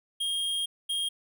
square tone pair in turn, 3236 / 3236 Hz, G#7 / G#7, -46 / -46 cents, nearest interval unison, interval 0 cents, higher neither, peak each -28 dBFS, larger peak neither, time 0.2-0.66 / 0.89-1.09 s, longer first, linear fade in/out 10 ms, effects none

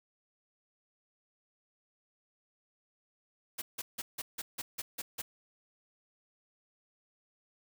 white noise bursts, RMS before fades -38 dBFS, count 9, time 3.58-5.22 s, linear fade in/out 10 ms, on 40 ms, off 160 ms, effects none

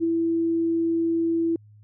sine tone with ADSR envelope, 331.6 Hz, E4, 10 cents sharp, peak -18 dBFS, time 0-1.56 s, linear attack 36 ms, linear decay 13 ms, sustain -2 dB, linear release 3 ms, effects added 105 Hz sine -48 dBFS peak until 1.83 s

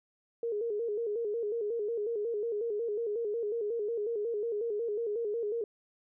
sine tone with vibrato, 440 Hz, A4, in tune, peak -30 dBFS, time 0.43-5.64 s, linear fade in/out 2 ms, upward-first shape square, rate 5.5 Hz, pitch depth 100 cents each way, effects none

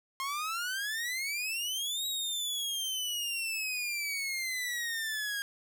sawtooth exponential two-way sweep, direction up then down, 1062 to 3843 to 1621 Hz, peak -29 dBFS, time 0.2-5.42 s, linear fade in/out 0 ms, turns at 2.06 s, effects none

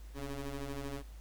20% pulse ring-modulated tone, 138.59 Hz, C#3, in tune, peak -31 dBFS, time 0.14-1.03 s, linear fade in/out 50 ms, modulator 145 Hz, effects added 52 Hz sine -46 dBFS peak until 1.2 s + pink hiss -62 dBFS RMS until 1.2 s

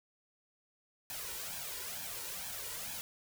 white noise with flanger, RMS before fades -42 dBFS, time 1.1-3.01 s, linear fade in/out 0 ms, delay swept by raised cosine 1.2 to 2.14 ms, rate 2.2 Hz, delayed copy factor +0.65, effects none

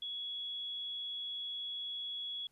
sine tone, 3361 Hz, G#7, 20 cents sharp, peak -38 dBFS, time 0.02-2.47 s, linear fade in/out 2 ms, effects pink hiss -75 dBFS RMS until 2.51 s + resampled to 32000 Hz

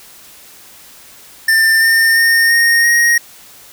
square tone with pitch steps, 1791 / 1811.8 / 1832.9 / 1854.2 / 1875.7 Hz, A6 / A#6 / A#6 / A#6 / A#6, +30 / -50 / -30 / -10 / +10 cents, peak -9 dBFS, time 1.48-3.18 s, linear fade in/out 5 ms, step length 340 ms, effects white hiss -40 dBFS RMS until 3.72 s

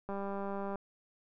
click train, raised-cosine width 1 ms, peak -26 dBFS, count 133, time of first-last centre 0.09-0.757 s, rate 198 Hz, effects none

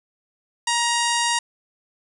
harmonic tone with a mistuned harmonic, 943 Hz, A#5, 20 cents sharp, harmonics 1 / 2 / 3 / 4 / 5 / 6 / 7 / 8 / 9 / 10, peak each -23 / -26 / -28 / -29 / -30 / -31 / -31 / -32 / -33 / -33 dBFS, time 0.67-1.39 s, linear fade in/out 5 ms, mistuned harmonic 7, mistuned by +23 cents, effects 9-bit

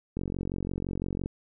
click train, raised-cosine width 3 ms, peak -19 dBFS, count 51, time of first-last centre 0.17-1.259 s, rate 45.9 Hz, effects none

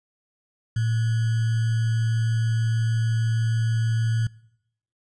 sine tone with sample-and-hold, 113.3 Hz, A#2, 49 cents flat, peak -20 dBFS, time 0.76-4.27 s, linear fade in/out 5 ms, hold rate 1575 Hz, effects noise-tail reverb RT60 0.8 s tail -23 dB re dry + resampled to 22050 Hz

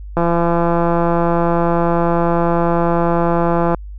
click train, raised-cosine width 1 ms, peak -3 dBFS, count 609, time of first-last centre 0.17-3.746 s, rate 170 Hz, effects added 50 Hz sine -28 dBFS peak until 3.98 s

